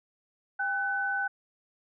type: tone pair together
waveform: sine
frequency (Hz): 798.3 / 1507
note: G5 / F#6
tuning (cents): +31 / +31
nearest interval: major seventh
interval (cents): 1100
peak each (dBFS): -33 / -28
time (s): 0.59-1.28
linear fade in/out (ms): 10
effects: none